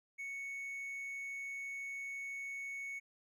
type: tone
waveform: triangle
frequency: 2217 Hz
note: C#7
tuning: in tune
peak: -39 dBFS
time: 0.18-3 s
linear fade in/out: 20 ms
effects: none